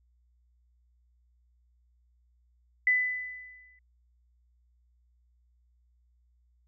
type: tone with exponential decay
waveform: sine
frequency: 2000 Hz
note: B6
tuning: 21 cents sharp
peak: -19 dBFS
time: 2.87-3.79 s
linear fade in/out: 2 ms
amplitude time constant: 200 ms
effects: added 60 Hz sine -64 dBFS peak until 6.67 s